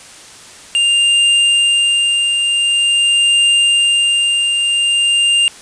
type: tone with tremolo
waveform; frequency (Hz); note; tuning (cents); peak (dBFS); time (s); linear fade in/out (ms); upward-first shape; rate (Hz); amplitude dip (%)
square; 2800; F7; +4; -9; 0.75-5.48; 0; triangle; 0.46; 40
effects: white hiss -37 dBFS RMS until 5.61 s + resampled to 22050 Hz